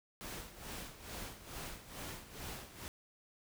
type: noise with tremolo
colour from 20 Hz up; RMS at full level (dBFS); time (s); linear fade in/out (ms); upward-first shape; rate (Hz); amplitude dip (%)
pink; -44; 0.21-2.88; 0; sine; 2.3; 75
effects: none